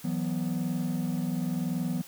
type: chord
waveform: triangle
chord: E suspended second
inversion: none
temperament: equal with one note detuned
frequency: 164.15 / 185 / 246.9 Hz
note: E3 / F#3 / B3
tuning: -7 / 0 / 0 cents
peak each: -29 dBFS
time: 0.04-2.02 s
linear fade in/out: 10 ms
effects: tanh soft clip ceiling -21 dBFS + white hiss -49 dBFS RMS until 2.07 s